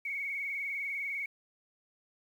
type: tone with vibrato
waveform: sine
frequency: 2217 Hz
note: C#7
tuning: in tune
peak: -33 dBFS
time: 0.05-1.26 s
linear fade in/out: 5 ms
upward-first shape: sine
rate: 20 Hz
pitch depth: 56 cents each way
effects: 10-bit